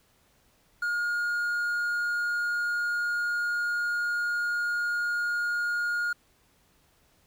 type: tone with quantisation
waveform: triangle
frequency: 1426 Hz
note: F6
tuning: 36 cents sharp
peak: -24 dBFS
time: 0.82-6.13 s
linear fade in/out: 5 ms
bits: 9
effects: pink hiss -65 dBFS RMS until 7.26 s